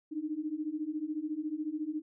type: beating tone pair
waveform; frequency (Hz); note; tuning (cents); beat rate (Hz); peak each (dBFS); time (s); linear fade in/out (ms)
sine; 298.2 / 312.2; D4 / D#4; +27 / +6; 14; -37 / -35; 0.11-2.02; 20
effects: none